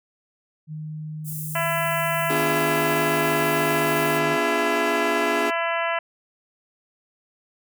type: tone with pitch glide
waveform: sine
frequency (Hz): 154.4 to 152.89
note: D#3 to D#3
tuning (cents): -13 to -30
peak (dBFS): -30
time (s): 0.67-4.38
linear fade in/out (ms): 50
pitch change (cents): -17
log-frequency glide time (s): 3.28-3.66
type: high-pass noise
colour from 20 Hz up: white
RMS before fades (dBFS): -34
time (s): 1.24-4.21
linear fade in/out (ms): 50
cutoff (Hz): 8100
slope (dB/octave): 24
type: harmonic tone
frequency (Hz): 335.1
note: E4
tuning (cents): +29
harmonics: 2 / 3 / 4 / 5 / 6 / 7 / 8 / 9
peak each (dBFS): -26 / -28 / -30 / -30 / -31 / -36 / -33 / -38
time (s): 1.55-5.99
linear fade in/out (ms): 5
type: chord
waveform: 40% pulse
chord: B diminished seventh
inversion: none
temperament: equal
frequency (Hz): 246.9 / 293.7 / 349.2 / 415.3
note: B3 / D4 / F4 / Ab4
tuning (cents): 0 / 0 / 0 / 0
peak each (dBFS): -31 / -29 / -29 / -26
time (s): 2.29-5.51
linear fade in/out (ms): 20
effects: none